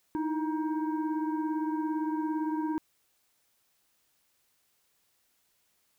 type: tone with frequency modulation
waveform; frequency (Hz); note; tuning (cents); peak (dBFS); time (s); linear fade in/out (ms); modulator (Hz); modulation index
sine; 308.7; D#4; -14; -28; 0.15-2.78; 0; 635; 0.82
effects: white hiss -72 dBFS RMS until 5.98 s